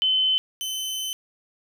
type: tone pair in turn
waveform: sine / sawtooth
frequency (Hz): 3052 / 3052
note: G7 / G7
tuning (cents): -47 / -47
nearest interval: unison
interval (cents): 0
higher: neither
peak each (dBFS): -18 / -24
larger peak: first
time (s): 0.02-0.38 / 0.61-1.13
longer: second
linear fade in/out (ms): 0
effects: none